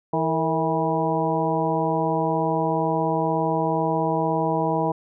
harmonic tone with a mistuned harmonic, 162.1 Hz, E3, 29 cents flat, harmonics 1 / 2 / 3 / 4 / 5 / 6, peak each -27 / -27 / -27 / -27 / -27 / -27 dBFS, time 0.13-4.92 s, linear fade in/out 5 ms, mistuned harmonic 3, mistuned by -72 cents, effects none

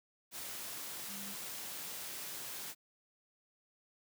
sine tone in noise, 200 Hz, G3, 35 cents sharp, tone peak -49 dBFS, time 1.07-1.36 s, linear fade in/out 50 ms, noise white, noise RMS -44 dBFS, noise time 0.31-2.75 s, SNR -8 dB, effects high-pass 100 Hz 12 dB/octave

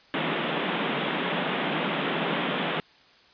pink band-pass noise, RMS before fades -28 dBFS, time 0.14-2.8 s, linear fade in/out 0 ms, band 150 to 3600 Hz, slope 96 dB/octave, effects white hiss -56 dBFS RMS until 3.33 s + resampled to 11025 Hz

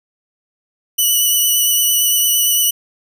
5% pulse tone with vibrato, 2960 Hz, F#7, in tune, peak -4 dBFS, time 0.98-2.71 s, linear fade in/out 10 ms, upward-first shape triangle, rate 8.8 Hz, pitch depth 20 cents each way, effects none

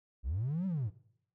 triangle linear two-way sweep, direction up then down, 50.8 to 196 to 89 Hz, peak -28 dBFS, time 0.23-0.91 s, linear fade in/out 50 ms, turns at 0.66 s, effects noise-tail reverb RT60 0.7 s tail -21 dB re dry + tanh soft clip ceiling -27 dBFS

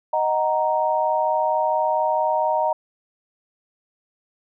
sine chord, D# minor, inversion none, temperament just, 622.3 / 746.7 / 933.4 Hz, D#5 / F#5 / A#5, 0 / +16 / +2 cents, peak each -22 / -25 / -21 dBFS, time 0.13-2.73 s, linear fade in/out 5 ms, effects none

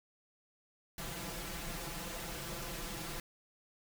pink noise with comb filter, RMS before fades -42 dBFS, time 0.98-3.2 s, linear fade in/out 2 ms, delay 5.9 ms, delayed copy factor +0.9, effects none

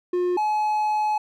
triangle tone pair in turn, 357.7 / 850.8 Hz, F4 / G#5, +41 / +42 cents, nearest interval octave + minor third, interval 1501 cents, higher second, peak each -18 dBFS, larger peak neither, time 0.13-0.37 / 0.37-1.18 s, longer second, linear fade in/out 5 ms, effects none

